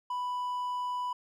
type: tone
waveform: triangle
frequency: 990 Hz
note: B5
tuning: 4 cents sharp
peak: -29 dBFS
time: 0.1-1.13 s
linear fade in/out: 5 ms
effects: none